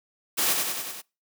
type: noise with echo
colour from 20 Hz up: white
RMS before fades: -24 dBFS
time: 0.37-0.54 s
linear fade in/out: 20 ms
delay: 96 ms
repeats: 5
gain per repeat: -3 dB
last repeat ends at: 1.02 s
effects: noise-tail reverb RT60 0.3 s tail -26 dB re dry + high-pass 200 Hz 12 dB/octave